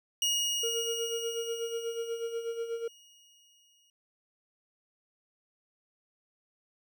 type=tone with exponential decay; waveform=25% pulse; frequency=2877 Hz; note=F#7; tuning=49 cents flat; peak=-22 dBFS; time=0.22-3.9 s; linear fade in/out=2 ms; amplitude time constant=800 ms
type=tone with tremolo; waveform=triangle; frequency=462.2 Hz; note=A#4; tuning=15 cents flat; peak=-28 dBFS; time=0.63-2.88 s; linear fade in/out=5 ms; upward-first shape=sine; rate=8.2 Hz; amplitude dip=65%
effects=none